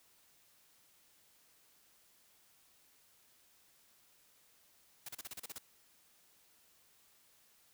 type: noise bursts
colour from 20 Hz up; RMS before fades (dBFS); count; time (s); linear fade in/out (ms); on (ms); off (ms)
white; -45; 9; 5.06-5.584; 5; 28; 34
effects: white hiss -68 dBFS RMS until 7.73 s